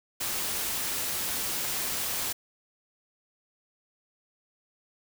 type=noise; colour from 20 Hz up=white; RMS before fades=-31 dBFS; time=0.2-2.33 s; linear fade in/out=10 ms; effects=none